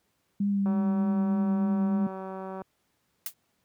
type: tone with vibrato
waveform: sine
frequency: 199.6 Hz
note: G3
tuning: 32 cents sharp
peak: -23 dBFS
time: 0.4-2.07 s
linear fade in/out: 5 ms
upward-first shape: triangle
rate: 3.3 Hz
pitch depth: 23 cents each way
type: click train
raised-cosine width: 1 ms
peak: -25 dBFS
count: 373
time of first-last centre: 0.66-2.618 s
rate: 190 Hz
type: noise with exponential decay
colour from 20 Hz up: blue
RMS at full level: -28 dBFS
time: 3.26-3.34 s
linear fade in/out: 2 ms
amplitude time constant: 17 ms
effects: pink hiss -73 dBFS RMS until 3.64 s + high-pass 80 Hz 12 dB/octave